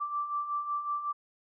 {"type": "beating tone pair", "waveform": "sine", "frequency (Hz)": [1167, 1172.4], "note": ["D6", "D6"], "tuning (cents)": [-11, -3], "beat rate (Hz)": 5.4, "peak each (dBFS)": [-38, -31], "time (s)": [0, 1.13], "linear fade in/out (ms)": 20, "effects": []}